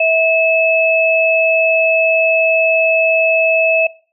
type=tone pair together; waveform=sine; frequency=649.3 / 2599 Hz; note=E5 / E7; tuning=-26 / -25 cents; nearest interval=2 octaves; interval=2401 cents; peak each=-13 dBFS; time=0-3.87 s; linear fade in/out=5 ms; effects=noise-tail reverb RT60 0.4 s tail -21 dB re dry